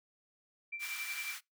sine tone with tremolo, 2349 Hz, D7, in tune, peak -37 dBFS, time 0.72-1.35 s, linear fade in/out 10 ms, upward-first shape sine, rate 11 Hz, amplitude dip 65%
pink high-pass noise, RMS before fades -44 dBFS, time 0.79-1.41 s, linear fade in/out 50 ms, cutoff 1300 Hz, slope 24 dB/octave
effects noise-tail reverb RT60 0.2 s tail -25 dB re dry

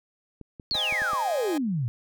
clicks, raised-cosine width 3 ms, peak -28 dBFS, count 7, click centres 0.413 / 0.598 / 0.715 / 0.753 / 0.925 / 1.019 / 1.133 s
sine exponential sweep, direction down, 4521 to 111 Hz, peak -24 dBFS, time 0.71-1.88 s, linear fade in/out 0 ms
sawtooth chord, Ab major seventh, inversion first, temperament just, 519.1 / 623 / 778.7 / 830.6 Hz, C5 / Eb5 / G5 / Ab5, -14 / +2 / -12 / 0 cents, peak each -36 / -33 / -36 / -32 dBFS, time 0.74-1.58 s, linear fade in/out 5 ms
effects none

